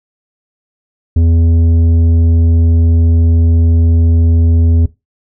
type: tone with tanh clipping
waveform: sine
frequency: 83 Hz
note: E2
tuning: 12 cents sharp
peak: -8 dBFS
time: 1.16-4.86 s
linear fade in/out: 5 ms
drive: 9 dB
effects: noise-tail reverb RT60 0.2 s tail -17 dB re dry